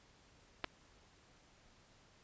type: clicks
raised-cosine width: 0.3 ms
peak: -22 dBFS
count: 2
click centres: 0.642 / 0.645 s
effects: pink hiss -66 dBFS RMS until 2.23 s + resampled to 16000 Hz